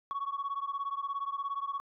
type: beating tone pair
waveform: sine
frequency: 1108.7 / 1125.7 Hz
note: C#6 / C#6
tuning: 0 / +26 cents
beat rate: 17 Hz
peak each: -34 / -35 dBFS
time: 0.11-1.8 s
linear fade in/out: 0 ms
effects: tanh soft clip ceiling -28 dBFS